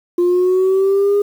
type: linear sweep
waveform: sine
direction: up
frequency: 349.2 to 410.1 Hz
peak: -9 dBFS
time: 0.18-1.22 s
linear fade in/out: 5 ms
effects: tanh soft clip ceiling -9 dBFS + 7-bit